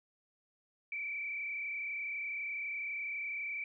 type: tone with frequency modulation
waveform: sine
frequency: 2310 Hz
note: D7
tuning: 29 cents flat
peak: -36 dBFS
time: 0.92-3.64 s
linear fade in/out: 2 ms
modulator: 32 Hz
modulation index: 1.8
effects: none